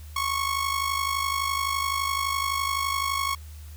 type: tone with amplitude modulation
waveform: sawtooth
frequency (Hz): 1101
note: C#6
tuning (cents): -12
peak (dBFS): -18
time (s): 0.16-3.35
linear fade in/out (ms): 5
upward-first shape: sine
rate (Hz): 51.8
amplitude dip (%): 65
effects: added 76 Hz sine -39 dBFS peak until 3.76 s + white hiss -53 dBFS RMS until 3.76 s